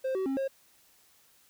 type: tone with pitch steps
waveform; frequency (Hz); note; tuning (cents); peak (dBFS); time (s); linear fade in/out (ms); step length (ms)
triangle; 525 / 379.4 / 269.6 / 539; C5 / F#4 / C#4 / C#5; +6 / +43 / -48 / -49; -26; 0.04-0.48; 10; 110
effects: white hiss -63 dBFS RMS until 1.49 s